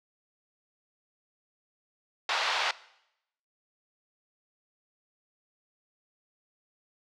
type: band-pass noise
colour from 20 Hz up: pink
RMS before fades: -29 dBFS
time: 2.29-2.71 s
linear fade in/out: 2 ms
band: 720 to 4700 Hz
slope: 24 dB/octave
effects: noise-tail reverb RT60 0.8 s tail -19 dB re dry